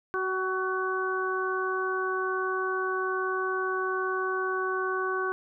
harmonic tone with a mistuned harmonic, 374.9 Hz, F#4, 23 cents sharp, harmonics 1 / 2 / 3 / 4, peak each -30 / -39 / -31 / -32 dBFS, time 0.14-5.32 s, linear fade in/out 0 ms, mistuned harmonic 2, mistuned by +17 cents, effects none

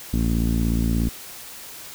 sawtooth tone with low-pass filter, 56.9 Hz, A#1, 41 cents flat, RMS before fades -21 dBFS, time 0.13-1.09 s, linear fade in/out 5 ms, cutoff 250 Hz, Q 3.2, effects white hiss -39 dBFS RMS until 1.94 s

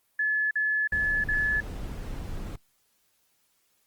sine tone bursts, 1718 Hz, A6, 42 cents flat, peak -23 dBFS, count 4, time 0.19-1.605 s, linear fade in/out 5 ms, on 320 ms, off 45 ms
brown noise, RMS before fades -35 dBFS, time 0.92-2.56 s, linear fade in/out 5 ms
effects white hiss -70 dBFS RMS until 3.86 s + Opus 24 kbps

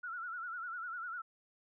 sine tone with vibrato, 1396.9 Hz, F6, in tune, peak -39 dBFS, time 0.03-1.22 s, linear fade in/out 10 ms, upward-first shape sine, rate 10 Hz, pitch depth 100 cents each way, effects none

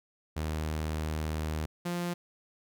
sawtooth tone pair in turn, 77.78 / 174.71 Hz, D#2 / F3, 0 / +1 cents, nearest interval octave + major second, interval 1401 cents, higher second, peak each -27 dBFS, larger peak neither, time 0.36-1.66 / 1.85-2.14 s, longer first, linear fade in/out 10 ms, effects none

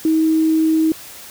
sine tone, 318.1 Hz, D#4, 38 cents sharp, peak -12 dBFS, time 0.05-0.92 s, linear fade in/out 2 ms, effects white hiss -37 dBFS RMS until 1.3 s

